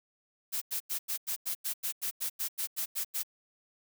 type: noise bursts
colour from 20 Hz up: blue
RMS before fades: -33 dBFS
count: 15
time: 0.52-3.234 s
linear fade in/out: 20 ms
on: 96 ms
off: 91 ms
effects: none